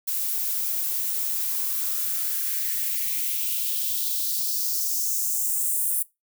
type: noise with high-pass filter sweep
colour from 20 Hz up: violet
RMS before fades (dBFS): -26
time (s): 0.07-6.03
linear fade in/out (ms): 10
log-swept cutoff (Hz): 450 to 10000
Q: 2.7
effects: noise-tail reverb RT60 0.2 s tail -20 dB re dry